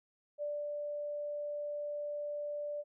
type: tone with ADSR envelope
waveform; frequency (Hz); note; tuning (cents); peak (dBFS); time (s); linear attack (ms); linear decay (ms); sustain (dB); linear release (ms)
sine; 587.3; D5; 0; -34; 0.38-2.84; 42; 240; -2; 40
effects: none